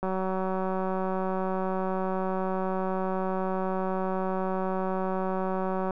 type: click train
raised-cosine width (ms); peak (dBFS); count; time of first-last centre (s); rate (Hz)
1; -17; 1106; 0.03-5.908; 188
effects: none